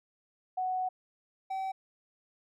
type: tone pair in turn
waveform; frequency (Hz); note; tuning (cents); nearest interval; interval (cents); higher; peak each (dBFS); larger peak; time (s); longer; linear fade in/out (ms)
sine / triangle; 742 / 766.4; F#5 / G5; +5 / -39; minor second; 56; second; -29 / -30; first; 0.57-0.89 / 1.5-1.72; first; 10
effects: none